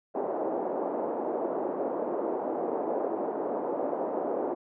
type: band-pass noise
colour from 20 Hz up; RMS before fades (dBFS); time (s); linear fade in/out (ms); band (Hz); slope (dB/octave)
pink; -31; 0.14-4.55; 20; 320 to 790; 24
effects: none